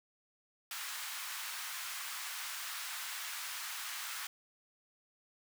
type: high-pass noise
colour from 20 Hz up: pink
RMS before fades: -42 dBFS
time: 0.71-4.27 s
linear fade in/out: 2 ms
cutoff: 1100 Hz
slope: 24 dB/octave
effects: none